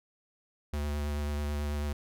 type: tone with vibrato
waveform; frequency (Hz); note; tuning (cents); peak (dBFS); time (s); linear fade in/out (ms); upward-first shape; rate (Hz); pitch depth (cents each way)
square; 73.42; D2; 0; -31; 0.73-1.93; 5; triangle; 9.2; 22
effects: none